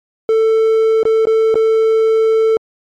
triangle tone with dropouts, 444 Hz, A4, 16 cents sharp, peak -7 dBFS, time 0.29-2.57 s, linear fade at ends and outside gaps 1 ms, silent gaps 1.031-1.053 / 1.254-1.27 / 1.543-1.555 s, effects MP3 64 kbps

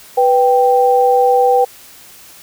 sine tone pair together, 493.2 / 784 Hz, B4 / G5, -2 / 0 cents, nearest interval minor sixth, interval 802 cents, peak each -11 dBFS, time 0.17-1.65 s, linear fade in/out 10 ms, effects white hiss -40 dBFS RMS until 2.42 s

